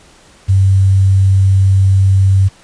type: tone with quantisation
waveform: sine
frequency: 96.3 Hz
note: G2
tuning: 30 cents flat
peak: -6 dBFS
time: 0.48-2.49 s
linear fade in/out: 20 ms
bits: 6
effects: pink hiss -44 dBFS RMS until 2.63 s + resampled to 22050 Hz